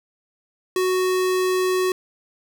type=tone; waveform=square; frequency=370 Hz; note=F#4; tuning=in tune; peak=-19 dBFS; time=0.76-1.92 s; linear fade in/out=2 ms; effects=none